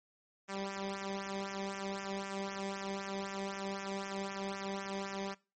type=tone with flanger; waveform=sawtooth; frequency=196 Hz; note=G3; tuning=in tune; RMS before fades=-40 dBFS; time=0.48-5.35 s; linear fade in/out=20 ms; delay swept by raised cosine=0.23 to 0.74 ms; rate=3.9 Hz; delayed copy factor=-0.8; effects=noise-tail reverb RT60 0.3 s tail -21 dB re dry + MP3 32 kbps